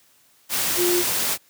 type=tone in noise; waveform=sine; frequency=353.1 Hz; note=F4; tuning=19 cents sharp; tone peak=-19 dBFS; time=0.76-1.04 s; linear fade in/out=50 ms; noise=white; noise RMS=-23 dBFS; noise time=0.49-1.38 s; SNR=+1 dB; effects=white hiss -58 dBFS RMS until 1.49 s + high-pass 80 Hz 12 dB/octave